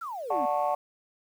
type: exponential sweep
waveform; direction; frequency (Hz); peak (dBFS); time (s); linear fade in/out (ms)
sine; down; 1425 to 232.1; -33; 0.01-0.46; 10
type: chord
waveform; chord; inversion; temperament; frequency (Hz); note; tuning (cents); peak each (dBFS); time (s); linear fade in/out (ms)
sine; D major seventh; none; just; 587.3 / 734.2 / 881 / 1101.2; D5 / F#5 / A5 / C#6; 0 / -14 / +2 / -12; -29 / -27 / -30 / -32; 0.3-0.75; 5
effects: tanh soft clip ceiling -16 dBFS + 9-bit